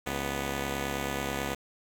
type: tone pair together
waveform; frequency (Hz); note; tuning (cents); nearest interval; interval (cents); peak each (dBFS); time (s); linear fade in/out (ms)
5% pulse; 69.28 / 246.9; C#2 / B3; 0 / 0; octave + minor seventh; 2200; -21 / -23; 0.06-1.55; 10
effects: 9-bit